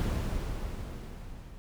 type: noise with level ramp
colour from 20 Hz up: brown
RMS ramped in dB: -28 to -47 dBFS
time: 0-1.58 s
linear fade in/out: 0 ms
effects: none